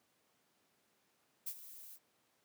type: noise with ADSR envelope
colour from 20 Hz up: violet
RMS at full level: -39 dBFS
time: 1.46-1.99 s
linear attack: 13 ms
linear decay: 62 ms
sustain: -14 dB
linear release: 54 ms
effects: pink hiss -75 dBFS RMS until 2.44 s + high-pass 200 Hz 12 dB/octave